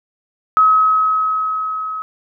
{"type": "tone with level ramp", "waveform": "sine", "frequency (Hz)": 1278, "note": "D#6", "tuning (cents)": 46, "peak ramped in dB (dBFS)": [-7, -22], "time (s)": [0.57, 2.02], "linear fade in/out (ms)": 0, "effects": []}